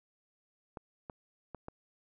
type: clicks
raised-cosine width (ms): 1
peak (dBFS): -28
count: 4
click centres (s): 0.772 / 1.098 / 1.547 / 1.684
effects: none